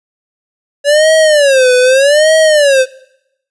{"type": "tone with vibrato", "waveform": "square", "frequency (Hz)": 564, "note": "C#5", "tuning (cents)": 30, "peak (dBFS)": -6, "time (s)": [0.84, 2.86], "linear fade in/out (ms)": 50, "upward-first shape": "sine", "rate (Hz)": 0.82, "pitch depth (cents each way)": 210, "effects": ["noise-tail reverb RT60 0.8 s tail -22 dB re dry", "resampled to 24000 Hz"]}